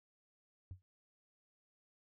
sine tone with exponential decay, 92.5 Hz, F#2, in tune, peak -40 dBFS, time 0.71-0.82 s, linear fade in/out 0 ms, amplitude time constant 23 ms, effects noise-tail reverb RT60 0.1 s tail -18 dB re dry + tanh soft clip ceiling -41 dBFS

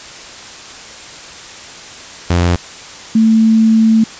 sawtooth / sine tone pair in turn, 87.31 / 222.4 Hz, F2 / A3, 0 / +19 cents, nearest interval octave + major third, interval 1619 cents, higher second, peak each -6 / -6 dBFS, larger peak neither, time 2.3-2.56 / 3.15-4.04 s, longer second, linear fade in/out 5 ms, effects white hiss -32 dBFS RMS until 4.19 s + resampled to 16000 Hz

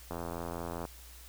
click train, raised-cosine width 1 ms, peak -24 dBFS, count 64, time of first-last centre 0.11-0.852 s, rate 84.9 Hz, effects added 60 Hz sine -51 dBFS peak until 1.28 s + white hiss -54 dBFS RMS until 1.28 s

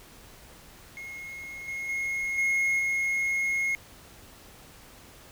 triangle tone with level steps, 2158 Hz, C#7, 47 cents flat, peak -36 / -30 / -26 / -21 / -23 dBFS, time 0.97-3.75 s, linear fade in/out 0 ms, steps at 1.68 / 1.89 / 2.38 / 2.79 s, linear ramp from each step 2 ms, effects pink hiss -51 dBFS RMS until 5.31 s

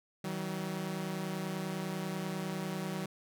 sawtooth tone pair together, 159.27 / 189.4 Hz, D#3 / F#3, +41 / +41 cents, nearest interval minor third, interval 300 cents, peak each -35 / -33 dBFS, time 0.24-3.06 s, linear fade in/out 5 ms, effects none

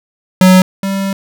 square tone pair in turn, 185.4 / 195.08 Hz, F#3 / G3, +4 / -8 cents, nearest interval minor second, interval 88 cents, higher second, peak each -4 / -15 dBFS, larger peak first, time 0.41-0.62 / 0.83-1.13 s, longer second, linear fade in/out 2 ms, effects none

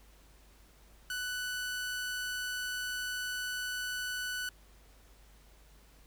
sawtooth tone, 1489 Hz, F#6, 11 cents sharp, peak -31 dBFS, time 1.1-4.49 s, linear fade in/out 2 ms, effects added 50 Hz sine -58 dBFS peak until 6.06 s + pink hiss -63 dBFS RMS until 6.06 s

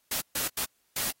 white noise bursts at uneven times, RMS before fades -30 dBFS, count 4, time 0.11-0.21 / 0.35-0.48 / 0.57-0.65 / 0.96-1.11 s, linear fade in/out 5 ms, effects white hiss -71 dBFS RMS until 1.2 s + AAC 48 kbps

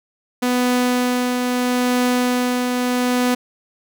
sawtooth tone with tremolo, 248.2 Hz, B3, 9 cents sharp, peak -11 dBFS, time 0.42-3.35 s, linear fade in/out 10 ms, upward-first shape triangle, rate 0.77 Hz, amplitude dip 35%, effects none

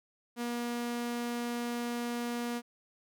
sawtooth tone, 238.9 Hz, A#3, 43 cents sharp, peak -29 dBFS, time 0.36-2.62 s, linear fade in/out 50 ms, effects none

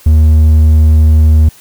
sine tone with hard clipping, 77.9 Hz, D#2, 3 cents sharp, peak -4 dBFS, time 0.06-1.49 s, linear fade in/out 5 ms, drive 3 dB, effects white hiss -40 dBFS RMS until 1.6 s

